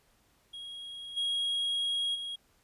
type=tone with level steps; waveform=triangle; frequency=3290 Hz; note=G#7; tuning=17 cents flat; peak=-39 / -27 / -34 dBFS; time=0.53-2.36 s; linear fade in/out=10 ms; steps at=1.16 / 2.14 s; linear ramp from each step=20 ms; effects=pink hiss -68 dBFS RMS until 2.63 s + resampled to 32000 Hz